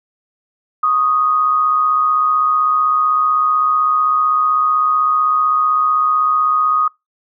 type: tone pair together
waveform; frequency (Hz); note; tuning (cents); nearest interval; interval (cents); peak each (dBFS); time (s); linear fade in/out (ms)
sine; 1108.7 / 1244.5; C#6 / D#6; 0 / 0; major second; 200; -22 / -12; 0.83-6.88; 5
effects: noise-tail reverb RT60 0.2 s tail -25 dB re dry